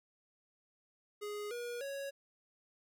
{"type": "tone with pitch steps", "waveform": "square", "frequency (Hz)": [415.3, 479.8, 554.4], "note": ["G#4", "A#4", "C#5"], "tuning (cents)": [0, 50, 0], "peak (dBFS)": -40, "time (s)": [1.21, 2.11], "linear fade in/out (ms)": 20, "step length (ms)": 300, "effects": ["13-bit"]}